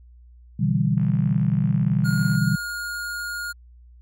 sine chord, E minor seventh, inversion second, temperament equal, 123.47 / 146.83 / 164.81 / 196 Hz, B2 / D3 / E3 / G3, 0 / 0 / 0 / 0 cents, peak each -23 dBFS, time 0.59-2.56 s, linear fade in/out 10 ms
click train, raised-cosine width 0.5 ms, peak -30 dBFS, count 80, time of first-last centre 0.98-2.352 s, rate 57.6 Hz
square tone, 1426 Hz, F6, 36 cents sharp, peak -28 dBFS, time 2.04-3.53 s, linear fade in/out 20 ms
effects added 60 Hz sine -45 dBFS peak until 4.01 s + MP3 64 kbps

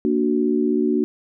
sine chord, Bb augmented, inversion none, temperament equal, 233.1 / 293.7 / 370 Hz, Bb3 / D4 / F#4, 0 / 0 / 0 cents, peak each -21 / -21 / -21 dBFS, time 0.05-1.04 s, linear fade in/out 0 ms, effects none

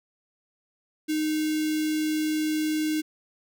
square tone with notch filter, 308.8 Hz, D#4, 13 cents flat, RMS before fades -26 dBFS, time 1.08-3.02 s, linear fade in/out 20 ms, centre 940 Hz, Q 0.66, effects none

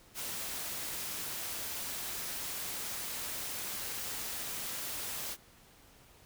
white noise, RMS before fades -39 dBFS, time 0.14-5.37 s, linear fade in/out 50 ms, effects pink hiss -60 dBFS RMS until 6.25 s

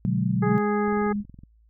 sine chord, G# half-diminished seventh, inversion first, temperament equal with one note detuned, 123.47 / 146.83 / 185 / 212.8 Hz, B2 / D3 / F#3 / G#3, 0 / 0 / 0 / +42 cents, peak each -26 / -29 / -24 / -29 dBFS, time 0.05-0.58 s, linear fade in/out 0 ms
sine tone with pitch glide, 207.7 to 205.4 Hz, G#3 to G#3, 0 to -19 cents, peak -24 dBFS, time 0.37-1.24 s, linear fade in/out 50 ms, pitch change -19 cents, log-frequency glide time 1.07-1.13 s
harmonic tone, 415.3 Hz, G#4, in tune, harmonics 1 / 2 / 3 / 4 / 5, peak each -25 / -30 / -31 / -36 / -40 dBFS, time 0.42-1.13 s, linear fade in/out 10 ms
click train, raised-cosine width 5 ms, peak -32 dBFS, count 13, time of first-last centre 0.88-1.436 s, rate 21.6 Hz
effects added 55 Hz sine -55 dBFS peak until 1.69 s

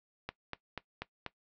click train, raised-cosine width 0.3 ms, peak -21 dBFS, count 5, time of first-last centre 0.29-1.263 s, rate 4.11 Hz, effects noise-tail reverb RT60 0.1 s tail -18 dB re dry + low-pass 5000 Hz 12 dB/octave

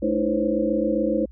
sine tone cluster, 216.4 / 302.5 / 329.8 / 505 / 541 Hz, A3 / D#4 / E4 / B4 / C#5, -29 / -49 / +1 / +39 / -42 cents, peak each -26 dBFS, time 0.02-1.26 s, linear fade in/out 10 ms, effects added 60 Hz sine -41 dBFS peak until 1.31 s

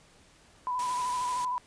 sine tone with vibrato, 994 Hz, B5, 11 cents sharp, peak -28 dBFS, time 0.67-1.58 s, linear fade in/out 0 ms, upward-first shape square, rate 13 Hz, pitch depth 24 cents each way
white noise, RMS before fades -40 dBFS, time 0.79-1.45 s, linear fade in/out 2 ms
effects pink hiss -59 dBFS RMS until 1.66 s + resampled to 22050 Hz

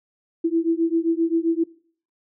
sine beating tone pair, 327.5 / 335.1 Hz, E4 / E4, -11 / +29 cents, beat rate 7.6 Hz, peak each -21 dBFS, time 0.44-1.64 s, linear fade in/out 10 ms, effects noise-tail reverb RT60 0.5 s tail -21 dB re dry

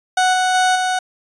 30% pulse tone with level steps, 740 Hz, F#5, in tune, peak -10 / -12 / -10 / -14 dBFS, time 0.17-0.99 s, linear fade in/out 5 ms, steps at 0.33 / 0.54 / 0.75 s, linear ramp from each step 10 ms, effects resampled to 22050 Hz

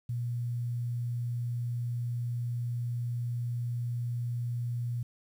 sine tone with quantisation, 120 Hz, B2, 49 cents flat, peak -30 dBFS, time 0.09-5.03 s, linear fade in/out 5 ms, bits 10, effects none

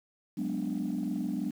sine chord, G# half-diminished seventh, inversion third, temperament equal, 185 / 207.7 / 246.9 / 293.7 Hz, F#3 / G#3 / B3 / D4, 0 / 0 / 0 / 0 cents, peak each -35 / -34 / -34 / -34 dBFS, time 0.37-1.51 s, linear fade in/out 10 ms, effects tanh soft clip ceiling -24 dBFS + 9-bit

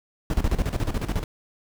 brown noise with tremolo, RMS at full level -22 dBFS, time 0.3-1.24 s, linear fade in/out 2 ms, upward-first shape square, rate 14 Hz, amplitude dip 75%, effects none

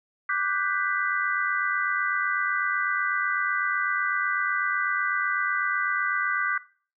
sine chord, G major seventh, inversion second, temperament equal with one note detuned, 1174.7 / 1480 / 1568 / 1983.5 Hz, D6 / F#6 / G6 / B6, 0 / 0 / 0 / +7 cents, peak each -29 dBFS, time 0.29-6.58 s, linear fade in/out 5 ms, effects noise-tail reverb RT60 0.4 s tail -18 dB re dry

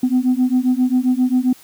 sine beating tone pair, 249.4 / 256.9 Hz, B3 / C4, +17 / -32 cents, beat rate 7.5 Hz, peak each -15 dBFS, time 0.03-1.53 s, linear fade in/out 5 ms, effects tanh soft clip ceiling -9 dBFS + white hiss -46 dBFS RMS until 1.63 s

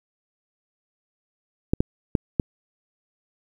clicks, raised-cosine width 3 ms, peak -6 dBFS, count 4, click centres 1.735 / 1.805 / 2.152 / 2.398 s, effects 8-bit

